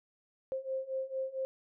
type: beating tone pair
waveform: sine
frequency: 526 / 530.4 Hz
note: C5 / C5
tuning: +9 / +23 cents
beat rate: 4.4 Hz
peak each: -38 / -36 dBFS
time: 0.52-1.45 s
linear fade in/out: 0 ms
effects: none